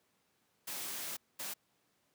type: noise bursts at uneven times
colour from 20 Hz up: white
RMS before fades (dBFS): -41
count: 2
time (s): 0.67-1.17 / 1.39-1.54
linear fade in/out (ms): 10
effects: pink hiss -75 dBFS RMS until 2.14 s + high-pass 150 Hz 12 dB/octave